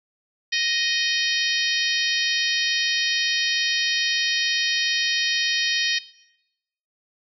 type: harmonic tone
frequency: 622.3 Hz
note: D#5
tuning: in tune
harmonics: 3 / 4 / 5 / 6 / 7 / 8 / 9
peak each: -26 / -27 / -28 / -29 / -29 / -30 / -31 dBFS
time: 0.52-5.99 s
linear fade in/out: 10 ms
effects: noise-tail reverb RT60 0.9 s tail -19 dB re dry